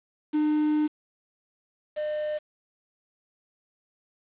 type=tone pair in turn; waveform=triangle; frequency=302.6 / 605.2 Hz; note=D#4 / D#5; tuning=-48 / -48 cents; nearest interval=octave; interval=1200 cents; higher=second; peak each=-19 / -25 dBFS; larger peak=first; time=0.33-0.88 / 1.96-2.39 s; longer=first; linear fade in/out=20 ms; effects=resampled to 8000 Hz + 8-bit